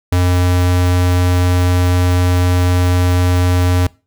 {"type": "tone", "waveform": "square", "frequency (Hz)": 89.6, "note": "F2", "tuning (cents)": 45, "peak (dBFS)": -11, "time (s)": [0.12, 3.87], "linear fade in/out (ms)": 5, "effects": ["noise-tail reverb RT60 0.3 s tail -22 dB re dry"]}